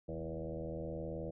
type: tone with frequency modulation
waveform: sine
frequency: 329.5 Hz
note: E4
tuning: 1 cent flat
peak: -38 dBFS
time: 0.08-1.31 s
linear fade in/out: 10 ms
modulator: 79.2 Hz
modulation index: 3.5
effects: none